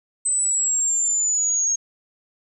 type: exponential sweep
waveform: sine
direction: down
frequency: 8130 to 6500 Hz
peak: -18 dBFS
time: 0.25-1.76 s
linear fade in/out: 10 ms
effects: none